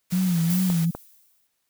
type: noise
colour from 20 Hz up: white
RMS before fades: -36 dBFS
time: 0.1-0.86 s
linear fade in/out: 20 ms
type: tone with vibrato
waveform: sine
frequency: 175.3 Hz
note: F3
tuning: 7 cents sharp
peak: -19 dBFS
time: 0.12-0.91 s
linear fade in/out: 10 ms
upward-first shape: sine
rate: 2.5 Hz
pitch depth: 110 cents each way
type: noise with exponential decay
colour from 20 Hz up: violet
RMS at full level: -29 dBFS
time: 0.5-1.47 s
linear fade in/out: 1 ms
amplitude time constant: 210 ms
type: clicks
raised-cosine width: 1 ms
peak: -18 dBFS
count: 2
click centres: 0.701 / 0.95 s
effects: white hiss -74 dBFS RMS until 1.69 s